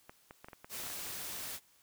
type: clicks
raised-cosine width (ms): 0.5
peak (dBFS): -33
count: 11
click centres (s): 0.095 / 0.309 / 0.445 / 0.485 / 0.532 / 0.645 / 0.8 / 0.836 / 0.867 / 0.902 / 1.068
type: noise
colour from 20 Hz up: white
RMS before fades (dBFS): -42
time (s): 0.69-1.6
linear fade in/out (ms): 50
effects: white hiss -67 dBFS RMS until 1.82 s